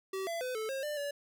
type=tone with pitch steps; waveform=square; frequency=383.5 / 674 / 506 / 437.1 / 537 / 595 / 573 Hz; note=G4 / E5 / B4 / A4 / C5 / D5 / D5; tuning=-38 / +38 / +42 / -11 / +45 / +22 / -43 cents; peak=-35 dBFS; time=0.13-1.11 s; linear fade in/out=5 ms; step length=140 ms; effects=none